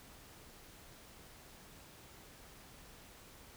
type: silence
effects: pink hiss -57 dBFS RMS until 3.56 s